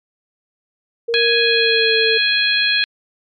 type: tone with pitch glide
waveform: sine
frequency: 466.2 to 448 Hz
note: A#4 to A4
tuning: 0 to +31 cents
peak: -17 dBFS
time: 1.08-2.18 s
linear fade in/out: 10 ms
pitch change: -69 cents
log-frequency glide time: 1.39-1.95 s
type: harmonic tone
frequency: 832 Hz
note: G#5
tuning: 3 cents sharp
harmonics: 2 / 3 / 4 / 5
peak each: -19 / -19 / -19 / -19 dBFS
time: 1.14-2.84 s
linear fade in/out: 0 ms
effects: MP3 48 kbps